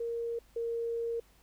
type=tone pair in turn; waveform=sine; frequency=466.2 / 464.2 Hz; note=A#4 / A#4; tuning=0 / -7 cents; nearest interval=unison; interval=7 cents; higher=first; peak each=-32 / -31 dBFS; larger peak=second; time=0-0.39 / 0.56-1.2 s; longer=second; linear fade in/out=5 ms; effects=added 50 Hz sine -63 dBFS peak until 1.42 s + pink hiss -65 dBFS RMS until 1.42 s